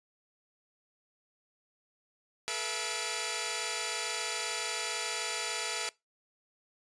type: tone cluster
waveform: 5% pulse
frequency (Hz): 431.4 / 482.4 / 669 / 2355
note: A4 / B4 / E5 / D7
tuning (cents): -34 / -41 / +25 / +4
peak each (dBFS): -27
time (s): 2.48-5.89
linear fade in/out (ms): 0
effects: noise-tail reverb RT60 0.2 s tail -22 dB re dry + resampled to 22050 Hz